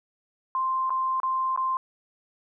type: tone with dropouts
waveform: sine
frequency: 1046.5 Hz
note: C6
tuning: in tune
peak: -23 dBFS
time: 0.55-1.77 s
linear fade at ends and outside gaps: 1 ms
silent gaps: 0.896-0.904 / 1.201-1.232 / 1.562-1.575 s
effects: none